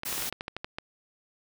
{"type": "clicks", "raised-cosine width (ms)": 0.3, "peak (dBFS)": -18, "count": 10, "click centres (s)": [0.034, 0.127, 0.18, 0.223, 0.326, 0.409, 0.481, 0.566, 0.645, 0.785]}
{"type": "noise", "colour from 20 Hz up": "white", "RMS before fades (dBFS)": -33, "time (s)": [0.05, 0.3], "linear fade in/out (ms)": 10}
{"effects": []}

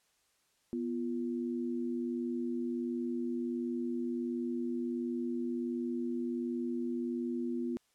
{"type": "tone pair together", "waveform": "sine", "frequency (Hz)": [244.7, 346.1], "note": ["B3", "F4"], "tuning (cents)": [-16, -16], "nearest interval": "tritone", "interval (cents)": 600, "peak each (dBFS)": [-34, -37], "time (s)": [0.73, 7.77], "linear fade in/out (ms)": 0, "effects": ["white hiss -73 dBFS RMS until 7.94 s", "low-pass 10000 Hz 12 dB/octave"]}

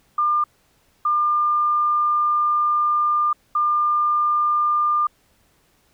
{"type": "tone bursts at uneven times", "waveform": "sine", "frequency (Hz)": 1200, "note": "D6", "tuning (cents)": 37, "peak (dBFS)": -16, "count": 3, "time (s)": [[0.18, 0.44], [1.05, 3.33], [3.55, 5.07]], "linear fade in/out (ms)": 5, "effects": ["pink hiss -61 dBFS RMS until 5.93 s"]}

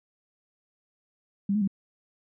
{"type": "tone with pitch steps", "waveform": "sine", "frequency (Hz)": [199.2, 212.4, 195.1], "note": ["G3", "G#3", "G3"], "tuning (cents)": [28, 39, -8], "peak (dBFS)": -22, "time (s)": [1.49, 1.676], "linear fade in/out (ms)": 5, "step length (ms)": 62, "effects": []}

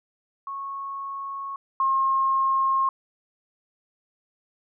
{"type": "tone pair in turn", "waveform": "sine", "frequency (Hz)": [1100, 1072.4], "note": ["C#6", "C6"], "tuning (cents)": [-14, 42], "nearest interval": "unison", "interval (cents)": 44, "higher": "first", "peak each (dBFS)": [-30, -19], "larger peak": "second", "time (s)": [[0.47, 1.56], [1.8, 2.89]], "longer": "neither", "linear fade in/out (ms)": 2, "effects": []}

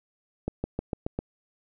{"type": "accelerating click train", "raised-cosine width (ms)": 2, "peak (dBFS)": -15, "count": 6, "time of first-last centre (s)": [0.48, 1.19], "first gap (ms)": 160, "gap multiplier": 0.94, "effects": []}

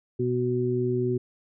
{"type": "harmonic tone", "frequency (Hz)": 123.8, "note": "B2", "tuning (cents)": 5, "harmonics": [1, 2, 3], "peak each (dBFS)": [-28, -30, -25], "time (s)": [0.19, 1.18], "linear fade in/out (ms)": 10, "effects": []}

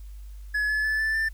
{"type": "tone with pitch steps", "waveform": "triangle", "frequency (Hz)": [1698, 1717.7, 1737.7, 1757.9, 1778.3], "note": ["G#6", "A6", "A6", "A6", "A6"], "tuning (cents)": [38, -42, -22, -2, 18], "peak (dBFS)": -21, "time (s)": [0.54, 1.29], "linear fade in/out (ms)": 10, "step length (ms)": 150, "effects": ["added 50 Hz sine -38 dBFS peak until 1.33 s", "white hiss -61 dBFS RMS until 1.33 s"]}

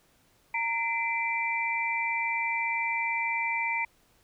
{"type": "tone cluster", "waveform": "sine", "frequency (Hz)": [922, 2036, 2347], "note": ["A#5", "C7", "D7"], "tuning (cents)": [-19, -48, -2], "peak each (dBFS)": [-31, -32, -30], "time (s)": [0.54, 3.85], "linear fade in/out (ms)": 5, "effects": ["pink hiss -65 dBFS RMS until 4.23 s"]}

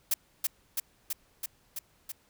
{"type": "noise with echo", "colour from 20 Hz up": "blue", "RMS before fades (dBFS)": -26, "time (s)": [0.11, 0.14], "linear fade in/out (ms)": 5, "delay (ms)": 330, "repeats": 6, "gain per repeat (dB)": -2, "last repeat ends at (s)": 2.12, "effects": ["pink hiss -66 dBFS RMS until 2.29 s"]}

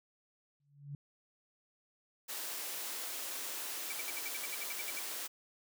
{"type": "tone with exponential growth", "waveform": "sine", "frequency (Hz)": 142.8, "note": "D3", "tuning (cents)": -48, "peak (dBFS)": -38, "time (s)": [0.6, 0.95], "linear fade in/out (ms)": 2, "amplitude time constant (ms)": 75}
{"type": "high-pass noise", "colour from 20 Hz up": "white", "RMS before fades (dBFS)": -41, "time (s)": [2.28, 5.28], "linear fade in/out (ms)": 20, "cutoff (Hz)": 280, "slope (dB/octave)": 24}
{"type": "tone bursts", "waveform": "triangle", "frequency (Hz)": 2312, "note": "D7", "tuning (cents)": -28, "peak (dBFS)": -38, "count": 13, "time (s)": [3.9, 4.991], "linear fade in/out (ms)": 2, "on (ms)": 23, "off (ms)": 66}
{"effects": []}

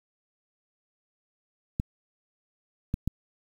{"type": "clicks", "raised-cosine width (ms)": 5, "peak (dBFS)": -14, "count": 3, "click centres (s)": [1.799, 2.941, 3.076], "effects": ["8-bit"]}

